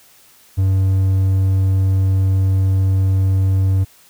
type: tone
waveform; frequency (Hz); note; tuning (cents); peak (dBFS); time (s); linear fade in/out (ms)
triangle; 95.5; G2; -45; -10; 0.57-3.85; 20
effects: white hiss -49 dBFS RMS until 4.09 s